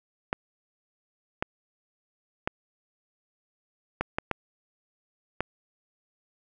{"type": "clicks", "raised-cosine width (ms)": 0.5, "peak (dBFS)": -11, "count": 7, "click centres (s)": [0.329, 1.425, 2.475, 4.01, 4.185, 4.313, 5.406], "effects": []}